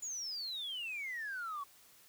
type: exponential sweep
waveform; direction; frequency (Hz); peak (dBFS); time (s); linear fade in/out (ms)
sine; down; 7040 to 1100; -37; 0.02-1.64; 10
effects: tanh soft clip ceiling -35 dBFS + white hiss -62 dBFS RMS until 2.08 s